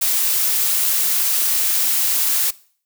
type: noise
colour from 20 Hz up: blue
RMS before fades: -18 dBFS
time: 0.01-2.51 s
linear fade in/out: 10 ms
effects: noise-tail reverb RT60 0.5 s tail -21 dB re dry